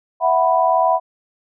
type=chord; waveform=sine; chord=E suspended second; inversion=none; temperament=equal; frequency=659.3 / 740 / 987.8 Hz; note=E5 / F#5 / B5; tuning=0 / 0 / 0 cents; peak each=-17 dBFS; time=0.2-1 s; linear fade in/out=50 ms; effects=none